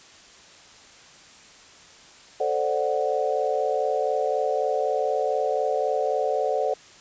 sine chord, D dominant seventh, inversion second, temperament equal, 440 / 523.3 / 587.3 / 740 Hz, A4 / C5 / D5 / F#5, 0 / 0 / 0 / 0 cents, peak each -27 dBFS, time 2.4-6.74 s, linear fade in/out 5 ms, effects white hiss -49 dBFS RMS until 7 s + resampled to 16000 Hz

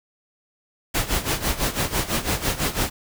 pink noise with tremolo, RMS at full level -21 dBFS, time 0.94-2.9 s, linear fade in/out 10 ms, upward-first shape sine, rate 6 Hz, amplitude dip 80%, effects none

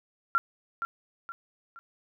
sine tone with echo, 1374 Hz, F6, 29 cents flat, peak -20 dBFS, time 0.35-0.38 s, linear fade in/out 0 ms, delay 470 ms, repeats 3, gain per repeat -8 dB, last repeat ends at 1.79 s, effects none

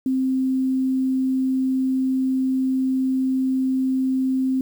sine tone with quantisation, 261.6 Hz, C4, in tune, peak -18 dBFS, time 0.06-4.61 s, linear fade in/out 2 ms, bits 8, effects none

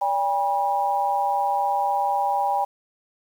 sine tone cluster, 577 / 804 / 968 Hz, D5 / G5 / B5, -31 / +44 / -35 cents, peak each -30 / -21 / -26 dBFS, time 0.01-2.65 s, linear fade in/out 10 ms, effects 8-bit

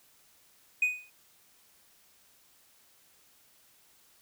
triangle tone with exponential decay, 2489 Hz, D#7, in tune, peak -18 dBFS, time 0.82-1.1 s, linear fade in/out 5 ms, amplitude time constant 59 ms, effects tanh soft clip ceiling -16 dBFS + white hiss -63 dBFS RMS until 4.21 s

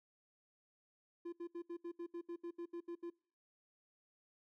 triangle tone bursts, 343.2 Hz, F4, 30 cents flat, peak -40 dBFS, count 13, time 1.25-3.102 s, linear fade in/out 10 ms, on 76 ms, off 72 ms, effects noise-tail reverb RT60 0.5 s tail -25 dB re dry

